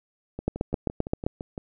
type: two click trains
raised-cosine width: 2 ms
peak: -20 / -10 dBFS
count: 8 / 7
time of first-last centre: 0.39-1.578 / 0.48-1.265 s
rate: 5.89 / 7.64 Hz
effects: none